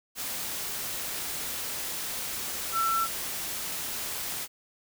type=tone in noise; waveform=sine; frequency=1341 Hz; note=E6; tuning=29 cents sharp; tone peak=-24 dBFS; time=2.72-3.08 s; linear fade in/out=50 ms; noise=white; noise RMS=-34 dBFS; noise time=0.15-4.48 s; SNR=+7 dB; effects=none